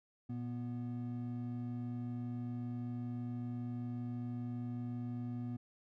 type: tone pair together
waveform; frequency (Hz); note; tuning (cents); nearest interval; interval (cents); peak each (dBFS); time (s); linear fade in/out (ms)
triangle; 118.9 / 244.1; A#2 / B3; +35 / -20; octave; 1245; -39 / -39; 0.29-5.57; 10
effects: none